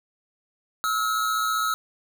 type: tone pair together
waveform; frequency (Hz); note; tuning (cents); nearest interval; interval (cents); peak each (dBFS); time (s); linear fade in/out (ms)
square; 1295 / 1410.1; E6 / F6; -31 / +16; minor second; 147; -24 / -30; 0.84-1.74; 0
effects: none